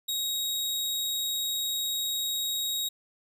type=tone; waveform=sawtooth; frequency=3786 Hz; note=A#7; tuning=26 cents sharp; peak=-25 dBFS; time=0.08-2.89 s; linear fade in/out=10 ms; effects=none